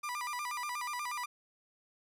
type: tone with vibrato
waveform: 30% pulse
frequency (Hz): 1084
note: C#6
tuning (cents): -39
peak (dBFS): -33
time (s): 0.03-1.26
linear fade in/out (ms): 10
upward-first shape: square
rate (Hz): 8.3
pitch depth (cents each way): 170
effects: resampled to 32000 Hz